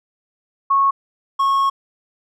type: tone pair in turn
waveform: sine / triangle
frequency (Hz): 1100 / 1095.4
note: C#6 / C#6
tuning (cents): -14 / -21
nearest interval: unison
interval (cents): 7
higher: first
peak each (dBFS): -12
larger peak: neither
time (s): 0.7-0.91 / 1.39-1.7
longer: second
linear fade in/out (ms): 10
effects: none